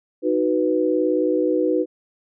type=chord; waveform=sine; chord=B major; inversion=first; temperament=equal; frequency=311.1 / 370 / 493.9 Hz; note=D#4 / F#4 / B4; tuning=0 / 0 / 0 cents; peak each=-21 / -22 / -21 dBFS; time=0.22-1.86 s; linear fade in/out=50 ms; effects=none